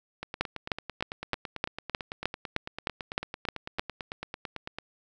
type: two click trains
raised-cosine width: 0.3 ms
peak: -10 / -19 dBFS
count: 12 / 42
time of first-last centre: 0.41-3.795 / 0.23-4.786 s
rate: 3.25 / 9 Hz
effects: none